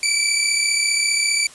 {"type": "tone pair together", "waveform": "15% pulse", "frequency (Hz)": [2300, 2335], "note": ["D7", "D7"], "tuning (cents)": [-37, -11], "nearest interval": "unison", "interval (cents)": 26, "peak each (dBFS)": -13, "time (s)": [0.03, 1.47], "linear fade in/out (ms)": 2, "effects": ["white hiss -43 dBFS RMS until 1.54 s", "resampled to 24000 Hz"]}